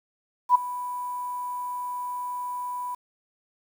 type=tone with ADSR envelope; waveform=sine; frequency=987.8 Hz; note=B5; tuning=in tune; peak=-11 dBFS; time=0.49-2.95 s; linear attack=60 ms; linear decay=10 ms; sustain=-18 dB; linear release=7 ms; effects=8-bit